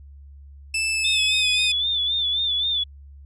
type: tone with pitch glide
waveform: sawtooth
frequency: 2637 to 2502 Hz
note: E7 to D#7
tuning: 0 to +9 cents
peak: -18 dBFS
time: 0.74-1.72 s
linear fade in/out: 5 ms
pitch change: -91 cents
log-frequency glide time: 0.91-1.52 s
type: tone with vibrato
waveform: sine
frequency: 3520 Hz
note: A7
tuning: in tune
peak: -20 dBFS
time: 1.04-2.84 s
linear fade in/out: 10 ms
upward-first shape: sine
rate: 3.8 Hz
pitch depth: 65 cents each way
effects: added 70 Hz sine -41 dBFS peak until 3.25 s + resampled to 24000 Hz